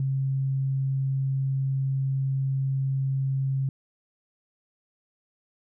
sine tone, 134.8 Hz, C#3, 48 cents flat, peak -23 dBFS, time 0-3.69 s, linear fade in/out 2 ms, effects none

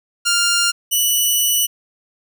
10% pulse tone pair in turn, 1399 / 2959 Hz, F6 / F#7, +3 / -1 cents, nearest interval octave + minor second, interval 1296 cents, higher second, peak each -6 dBFS, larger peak neither, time 0.25-0.72 / 0.91-1.67 s, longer second, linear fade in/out 20 ms, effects none

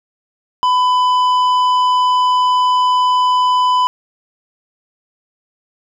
sine tone with tanh clipping, 1001 Hz, B5, 23 cents sharp, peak -12 dBFS, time 0.63-3.87 s, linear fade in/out 0 ms, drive 9 dB, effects none

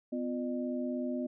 sine tone cluster, 251.6 / 348 / 605 Hz, B3 / F4 / D#5, +32 / -6 / -49 cents, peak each -33 / -40 / -39 dBFS, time 0.12-1.27 s, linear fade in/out 10 ms, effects none

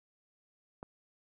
click, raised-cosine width 1 ms, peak -29 dBFS, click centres 0.829 s, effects none

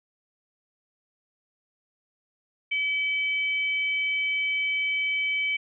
sine tone pair together, 2292 / 3067 Hz, D7 / G7, -43 / -38 cents, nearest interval perfect fourth, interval 505 cents, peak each -24 / -33 dBFS, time 2.71-5.57 s, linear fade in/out 10 ms, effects none

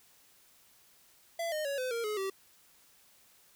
square tone with pitch steps, 673 / 613.6 / 559.4 / 510 / 465 / 424 / 386.5 Hz, E5 / D#5 / C#5 / C5 / A#4 / G#4 / G4, +36 / -24 / +16 / -44 / -4 / +36 / -24 cents, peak -33 dBFS, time 1.39-2.3 s, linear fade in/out 5 ms, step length 130 ms, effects white hiss -63 dBFS RMS until 3.55 s

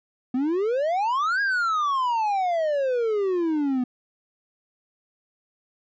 triangle exponential two-way sweep, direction up then down, 244.8 to 1656 to 244.8 Hz, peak -19 dBFS, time 0.34-3.84 s, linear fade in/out 5 ms, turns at 1.41 s, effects resampled to 16000 Hz

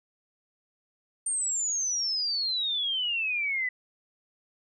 sine exponential sweep, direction down, 8870 to 1975.5 Hz, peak -26 dBFS, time 1.26-3.69 s, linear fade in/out 5 ms, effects none

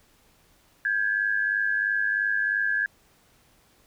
sine tone pair together, 1590 / 1693 Hz, G6 / G#6, +24 / +33 cents, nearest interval minor second, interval 109 cents, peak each -25 dBFS, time 0.85-2.86 s, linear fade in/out 2 ms, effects pink hiss -61 dBFS RMS until 3.86 s

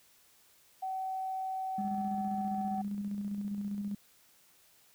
sine tone, 759 Hz, F#5, 44 cents sharp, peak -33 dBFS, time 0.82-2.82 s, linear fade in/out 10 ms
sine tone with tremolo, 203.1 Hz, G#3, 38 cents flat, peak -32 dBFS, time 1.78-3.95 s, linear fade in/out 5 ms, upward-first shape square, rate 15 Hz, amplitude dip 35%
effects tanh soft clip ceiling -23 dBFS + white hiss -64 dBFS RMS until 4.94 s

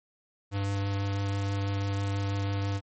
square tone with vibrato, 99.4 Hz, G2, 25 cents sharp, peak -28 dBFS, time 0.51-2.81 s, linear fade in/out 50 ms, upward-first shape triangle, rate 6.1 Hz, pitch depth 10 cents each way, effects MP3 32 kbps

